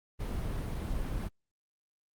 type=noise; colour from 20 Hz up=brown; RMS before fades=-34 dBFS; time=0.19-1.29 s; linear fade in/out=20 ms; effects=Opus 32 kbps